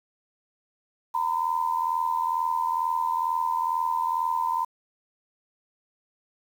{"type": "tone pair together", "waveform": "sine", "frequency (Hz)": [925, 1007.2], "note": ["A#5", "B5"], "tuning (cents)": [-14, 34], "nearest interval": "minor second", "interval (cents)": 148, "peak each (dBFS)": -26, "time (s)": [1.14, 4.65], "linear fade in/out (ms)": 10, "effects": ["8-bit"]}